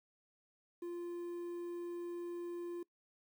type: tone with quantisation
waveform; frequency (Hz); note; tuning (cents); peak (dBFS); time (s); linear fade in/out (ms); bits
triangle; 347.2; F4; -10; -38; 0.82-2.83; 5; 11
effects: noise-tail reverb RT60 0.1 s tail -22 dB re dry